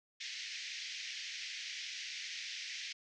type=band-pass noise; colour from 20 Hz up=pink; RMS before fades=-44 dBFS; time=0.2-2.93 s; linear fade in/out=10 ms; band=1900 to 6200 Hz; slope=48 dB/octave; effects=none